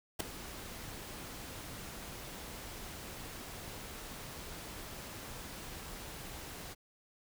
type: noise with ADSR envelope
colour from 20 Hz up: pink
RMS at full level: -30 dBFS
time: 0.19-6.75 s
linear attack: 15 ms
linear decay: 3 ms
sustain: -16 dB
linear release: 28 ms
effects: none